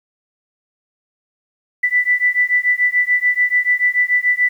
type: beating tone pair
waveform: sine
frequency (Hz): 1977 / 1983.9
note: B6 / B6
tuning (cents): +1 / +7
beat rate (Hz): 6.9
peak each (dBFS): -16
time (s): 1.83-4.49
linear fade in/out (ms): 10
effects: 8-bit